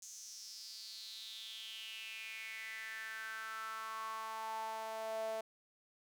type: tone with high-pass filter sweep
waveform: sawtooth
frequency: 221.2 Hz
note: A3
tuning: 9 cents sharp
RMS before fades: -45 dBFS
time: 0.02-5.41 s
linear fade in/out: 5 ms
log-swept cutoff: 6500 to 610 Hz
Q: 6.3
effects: none